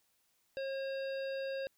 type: harmonic tone with a mistuned harmonic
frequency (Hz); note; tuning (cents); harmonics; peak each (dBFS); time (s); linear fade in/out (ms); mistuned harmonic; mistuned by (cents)
540; C#5; -45; 1 / 3 / 5 / 7 / 9; -36 / -47 / -50 / -55 / -54; 0.57-1.67; 0; 9; -24
effects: white hiss -75 dBFS RMS until 1.77 s